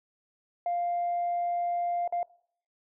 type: tone with dropouts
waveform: sine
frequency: 698.5 Hz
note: F5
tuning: in tune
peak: -25 dBFS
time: 0.66-2.23 s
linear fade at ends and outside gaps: 2 ms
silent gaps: 2.077-2.124 s
effects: noise-tail reverb RT60 0.6 s tail -23 dB re dry + tanh soft clip ceiling -23 dBFS